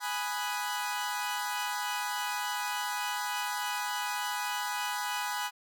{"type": "chord", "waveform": "sawtooth", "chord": "G# minor seventh", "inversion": "none", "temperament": "equal", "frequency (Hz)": [830.6, 987.8, 1244.5, 1480], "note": ["G#5", "B5", "D#6", "F#6"], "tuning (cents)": [0, 0, 0, 0], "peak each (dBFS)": [-32, -32, -37, -35], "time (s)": [0, 5.51], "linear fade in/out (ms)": 50, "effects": []}